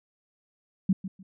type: tone with echo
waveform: sine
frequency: 190 Hz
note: F#3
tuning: 46 cents sharp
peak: -18 dBFS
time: 0.89-0.93 s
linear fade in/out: 5 ms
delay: 150 ms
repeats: 2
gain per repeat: -13 dB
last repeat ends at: 1.23 s
effects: none